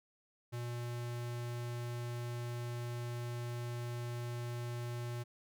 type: tone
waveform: square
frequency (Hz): 120.1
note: B2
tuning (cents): -48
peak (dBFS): -39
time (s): 0.52-5.24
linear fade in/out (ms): 20
effects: none